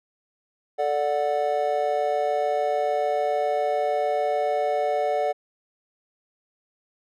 triangle chord, D major, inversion second, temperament just, 440.5 / 587.3 / 734.2 Hz, A4 / D5 / F#5, +2 / 0 / -14 cents, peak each -26 / -23 / -23 dBFS, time 0.78-5.33 s, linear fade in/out 20 ms, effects none

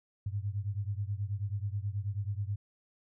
sine beating tone pair, 98 / 107.3 Hz, G2 / A2, 0 / -43 cents, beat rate 9.3 Hz, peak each -34 / -36 dBFS, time 0.26-2.56 s, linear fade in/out 5 ms, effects none

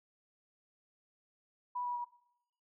sine tone with pitch steps, 983 / 973.4 / 963.9 Hz, B5 / B5 / B5, -8 / -25 / -42 cents, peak -35 dBFS, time 1.75-2.047 s, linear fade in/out 10 ms, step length 99 ms, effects noise-tail reverb RT60 0.7 s tail -17 dB re dry

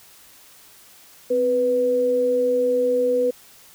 sine tone pair together, 258.6 / 493.9 Hz, C4 / B4, -20 / 0 cents, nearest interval major seventh, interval 1120 cents, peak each -28 / -17 dBFS, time 1.3-3.31 s, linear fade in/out 10 ms, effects white hiss -49 dBFS RMS until 3.74 s

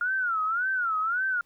sine tone with vibrato, 1401 Hz, F6, 5 cents sharp, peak -24 dBFS, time 0.01-1.41 s, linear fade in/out 2 ms, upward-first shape sine, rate 1.8 Hz, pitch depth 180 cents each way, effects pink hiss -68 dBFS RMS until 1.45 s

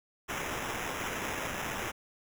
violet noise with sample-and-hold, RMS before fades -36 dBFS, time 0.28-1.92 s, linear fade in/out 20 ms, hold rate 4410 Hz, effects none

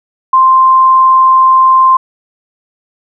sine tone, 1046.5 Hz, C6, in tune, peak -3 dBFS, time 0.33-1.97 s, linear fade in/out 5 ms, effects none

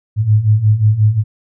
sine beating tone pair, 103.83 / 109.43 Hz, G#2 / A2, 0 / -9 cents, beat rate 5.6 Hz, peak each -14 / -10 dBFS, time 0.16-1.24 s, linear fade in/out 50 ms, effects none

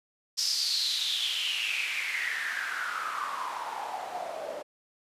white noise with band-pass filter sweep, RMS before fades -32 dBFS, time 0.37-4.63 s, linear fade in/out 20 ms, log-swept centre 5300 to 560 Hz, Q 6.9, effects resampled to 32000 Hz

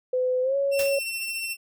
sine tone with pitch glide, 507 to 556.1 Hz, B4 to C#5, +45 to +5 cents, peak -21 dBFS, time 0.13-0.99 s, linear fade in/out 5 ms, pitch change +160 cents, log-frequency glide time 0.42-0.56 s
sawtooth tone with tremolo, 2703 Hz, E7, 43 cents sharp, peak -24 dBFS, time 0.71-1.57 s, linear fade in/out 50 ms, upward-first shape sine, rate 14 Hz, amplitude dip 30%
white noise with exponential decay, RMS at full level -29 dBFS, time 0.79-1.02 s, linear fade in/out 1 ms, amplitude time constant 50 ms
effects none

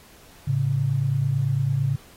sine tone pair together, 110 / 138.99 Hz, A2 / C#3, 0 / +5 cents, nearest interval major third, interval 405 cents, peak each -25 / -21 dBFS, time 0.47-1.96 s, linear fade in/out 10 ms, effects pink hiss -51 dBFS RMS until 2.16 s + AAC 48 kbps

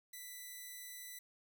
5% pulse tone, 1986 Hz, B6, 9 cents sharp, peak -37 dBFS, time 0.13-1.19 s, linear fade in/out 5 ms, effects none

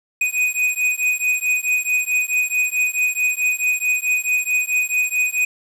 square beating tone pair, 2489 / 2493.6 Hz, D#7 / D#7, 0 / +3 cents, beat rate 4.6 Hz, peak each -21 dBFS, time 0.21-5.45 s, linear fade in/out 5 ms, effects low-pass 12000 Hz 12 dB/octave + 7-bit

